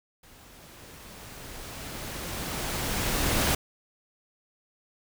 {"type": "noise with level ramp", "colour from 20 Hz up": "pink", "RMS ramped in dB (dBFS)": [-53, -24], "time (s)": [0.23, 3.55], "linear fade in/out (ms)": 5, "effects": []}